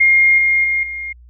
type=tone with level steps; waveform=sine; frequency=2129 Hz; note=C7; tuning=30 cents sharp; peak=-8 / -11 / -14 / -23 dBFS; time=0-1.13 s; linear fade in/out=10 ms; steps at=0.38 / 0.64 / 0.83 s; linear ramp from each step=2 ms; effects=added 60 Hz sine -40 dBFS peak until 1.29 s